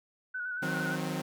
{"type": "tone with vibrato", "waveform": "sine", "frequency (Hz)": 1480, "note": "F#6", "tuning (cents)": 0, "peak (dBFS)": -33, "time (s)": [0.34, 0.96], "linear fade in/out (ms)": 10, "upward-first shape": "square", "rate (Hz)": 8.7, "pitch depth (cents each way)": 32}
{"type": "chord", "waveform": "sawtooth", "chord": "C diminished", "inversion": "first", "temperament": "equal with one note detuned", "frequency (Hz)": [155.56, 182.13, 261.6], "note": ["Eb3", "Gb3", "C4"], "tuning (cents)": [0, -27, 0], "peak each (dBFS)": [-32, -32, -33], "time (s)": [0.62, 1.22], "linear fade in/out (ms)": 10}
{"effects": []}